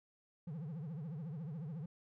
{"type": "tone with vibrato", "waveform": "triangle", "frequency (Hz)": 156.1, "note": "D#3", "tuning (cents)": 6, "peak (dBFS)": -39, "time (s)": [0.47, 1.86], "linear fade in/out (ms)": 5, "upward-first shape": "triangle", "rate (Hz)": 14, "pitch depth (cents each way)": 260, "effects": []}